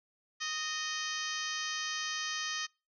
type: harmonic tone with a mistuned harmonic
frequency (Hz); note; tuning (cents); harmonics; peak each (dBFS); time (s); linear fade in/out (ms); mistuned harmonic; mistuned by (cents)
625; D#5; +8; 2 / 3 / 4 / 5 / 6 / 7 / 8 / 9 / 10; -42 / -39 / -45 / -41 / -46 / -46 / -43 / -45 / -44; 0.4-2.67; 20; 3; -26
effects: noise-tail reverb RT60 0.3 s tail -26 dB re dry